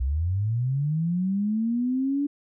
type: linear sweep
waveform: sine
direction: up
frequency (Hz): 60.4 to 290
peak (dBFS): -22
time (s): 0-2.27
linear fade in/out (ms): 10
effects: none